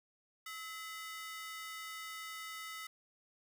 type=ring-modulated tone; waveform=sawtooth; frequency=1661.2 Hz; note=G#6; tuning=in tune; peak=-37 dBFS; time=0.46-2.87 s; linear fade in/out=5 ms; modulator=365 Hz; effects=none